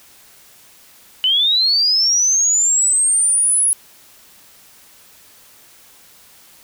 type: linear sweep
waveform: sine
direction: up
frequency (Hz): 2960 to 10548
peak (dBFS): -12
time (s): 1.24-3.73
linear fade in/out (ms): 0
effects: white hiss -47 dBFS RMS until 6.63 s